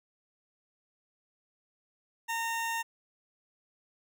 20% pulse tone, 917 Hz, A#5, 29 cents flat, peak -26 dBFS, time 2.28-2.83 s, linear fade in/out 20 ms, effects none

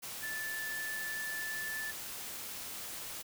sine tone in noise, 1750 Hz, A6, 10 cents flat, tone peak -37 dBFS, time 0.22-1.92 s, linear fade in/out 20 ms, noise white, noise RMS -43 dBFS, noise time 0.02-3.23 s, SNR +3 dB, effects none

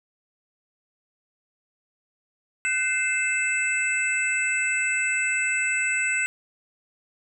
sine tone cluster, 1511 / 2095 / 2626 / 7900 Hz, F#6 / C7 / E7 / B8, +36 / +2 / -7 / 0 cents, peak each -28 / -26 / -26 / -31 dBFS, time 2.65-6.26 s, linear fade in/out 0 ms, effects none

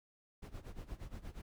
brown noise with tremolo, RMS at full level -44 dBFS, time 0.42-1.42 s, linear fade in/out 10 ms, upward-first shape sine, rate 8.5 Hz, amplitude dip 85%, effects none

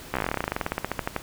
slowing click train, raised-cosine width 0.5 ms, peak -10 dBFS, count 26, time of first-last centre 0.14-1.163 s, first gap 14 ms, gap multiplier 1.08, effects pink hiss -43 dBFS RMS until 1.22 s

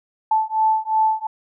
sine beating tone pair, 874 / 876.8 Hz, A5 / A5, -12 / -6 cents, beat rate 2.8 Hz, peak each -19 dBFS, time 0.31-1.27 s, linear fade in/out 5 ms, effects none

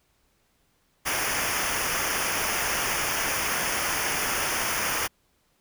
pink noise with comb filter, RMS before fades -27 dBFS, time 1.05-5.08 s, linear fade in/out 20 ms, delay 0.25 ms, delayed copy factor -0.8, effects pink hiss -68 dBFS RMS until 5.6 s

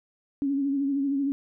sine tone with vibrato, 277.7 Hz, C#4, 3 cents sharp, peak -23 dBFS, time 0.42-1.32 s, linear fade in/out 0 ms, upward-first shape sine, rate 13 Hz, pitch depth 47 cents each way, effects none

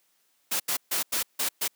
white noise bursts at uneven times, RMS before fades -27 dBFS, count 6, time 0.51-0.6 / 0.68-0.77 / 0.91-1.03 / 1.12-1.23 / 1.39-1.49 / 1.61-1.68 s, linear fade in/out 10 ms, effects white hiss -69 dBFS RMS until 1.75 s + high-pass 200 Hz 12 dB/octave

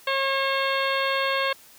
harmonic tone with a mistuned harmonic, 542 Hz, C#5, 39 cents flat, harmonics 1 / 2 / 3 / 4 / 5 / 6 / 7 / 8, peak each -27 / -27 / -29 / -31 / -32 / -34 / -35 / -36 dBFS, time 0.07-1.53 s, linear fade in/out 5 ms, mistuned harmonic 7, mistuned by -77 cents, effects white hiss -51 dBFS RMS until 1.78 s

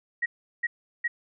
sine tone bursts, 1900 Hz, A#6, 33 cents sharp, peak -23 dBFS, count 3, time 0.22-1.08 s, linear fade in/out 10 ms, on 40 ms, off 370 ms, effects none

